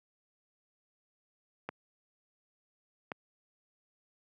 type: clicks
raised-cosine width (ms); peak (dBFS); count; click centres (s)
0.5; -21; 2; 1.69 / 3.118
effects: high-pass 150 Hz 12 dB/octave